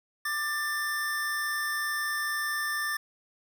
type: tone pair together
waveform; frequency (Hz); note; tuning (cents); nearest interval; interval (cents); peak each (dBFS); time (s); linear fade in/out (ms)
square; 1187.3 / 1779; D6 / A6; +19 / +19; perfect fifth; 700; -36 / -30; 0.25-2.97; 5
effects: none